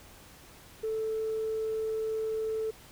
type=tone; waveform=sine; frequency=440 Hz; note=A4; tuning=in tune; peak=-28 dBFS; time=0.83-2.71 s; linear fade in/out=10 ms; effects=tanh soft clip ceiling -25 dBFS + pink hiss -53 dBFS RMS until 2.91 s